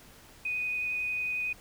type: tone with vibrato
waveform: sine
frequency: 2489 Hz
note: D#7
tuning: in tune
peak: -29 dBFS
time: 0.45-1.53 s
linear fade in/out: 5 ms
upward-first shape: sine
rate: 11 Hz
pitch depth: 10 cents each way
effects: pink hiss -54 dBFS RMS until 1.6 s